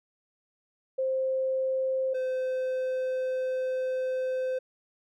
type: tone pair in turn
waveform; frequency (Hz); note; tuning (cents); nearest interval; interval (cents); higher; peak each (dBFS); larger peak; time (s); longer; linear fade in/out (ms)
sine / triangle; 525 / 515.4; C5 / C5; +6 / -26; unison; 32; first; -25; neither; 0.98-2.14 / 2.14-4.59; second; 10
effects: none